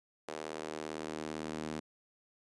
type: tone with high-pass filter sweep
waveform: sawtooth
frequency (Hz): 77.78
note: D#2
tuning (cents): 0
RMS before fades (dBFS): -41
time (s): 0.28-1.8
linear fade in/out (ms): 5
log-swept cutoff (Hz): 460 to 240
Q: 1.5
effects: resampled to 22050 Hz